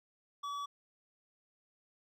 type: tone with hard clipping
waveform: sine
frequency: 1142 Hz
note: D6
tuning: 49 cents flat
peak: -39 dBFS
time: 0.43-0.66 s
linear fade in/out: 10 ms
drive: 9 dB
effects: none